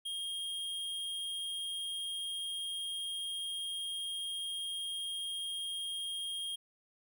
square tone, 3237 Hz, G#7, 45 cents flat, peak -37 dBFS, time 0.05-6.56 s, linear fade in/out 10 ms, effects none

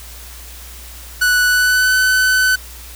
45% pulse tone with pitch glide, 1480 to 1510.2 Hz, F#6 to F#6, 0 to +35 cents, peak -11 dBFS, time 1.21-2.56 s, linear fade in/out 10 ms, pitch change +35 cents, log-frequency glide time 1.47-1.95 s, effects added 60 Hz sine -35 dBFS peak until 2.95 s + white hiss -37 dBFS RMS until 2.95 s

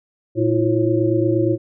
sine tone cluster, 115.7 / 323.7 / 352.2 / 544 Hz, A#2 / E4 / F4 / C#5, -13 / -31 / +15 / -33 cents, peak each -21 / -19 / -19 / -24 dBFS, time 0.35-1.58 s, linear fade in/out 50 ms, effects none

